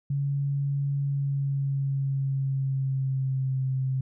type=tone with pitch glide; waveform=sine; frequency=140.4 to 131.76 Hz; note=C#3 to C3; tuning=+22 to +12 cents; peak=-24 dBFS; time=0.1-4.01 s; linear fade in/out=5 ms; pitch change=-110 cents; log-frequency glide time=1-3.63 s; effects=none